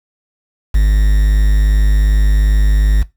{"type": "tone with quantisation", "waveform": "triangle", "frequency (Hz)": 51.3, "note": "G#1", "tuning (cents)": -21, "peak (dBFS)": -5, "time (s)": [0.74, 3.03], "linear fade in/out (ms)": 10, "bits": 5, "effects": ["noise-tail reverb RT60 0.2 s tail -18 dB re dry"]}